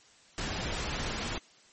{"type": "noise", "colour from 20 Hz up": "pink", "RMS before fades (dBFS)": -34, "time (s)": [0.38, 1.38], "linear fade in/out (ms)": 0, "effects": ["white hiss -59 dBFS RMS until 1.72 s", "MP3 32 kbps"]}